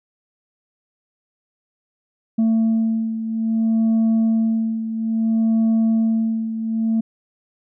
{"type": "beating tone pair", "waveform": "sine", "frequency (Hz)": [224, 224.6], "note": ["A3", "A3"], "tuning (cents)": [31, 36], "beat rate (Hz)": 0.6, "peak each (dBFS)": [-15, -20], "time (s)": [2.38, 7.01], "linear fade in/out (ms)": 10, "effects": ["tanh soft clip ceiling -13 dBFS"]}